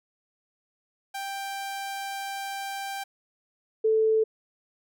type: tone pair in turn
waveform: sawtooth / sine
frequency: 787 / 439.7 Hz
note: G5 / A4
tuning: +7 / -1 cents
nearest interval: minor seventh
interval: 1008 cents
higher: first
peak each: -28 / -19 dBFS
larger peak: second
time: 1.14-3.04 / 3.84-4.24 s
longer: first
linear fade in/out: 10 ms
effects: none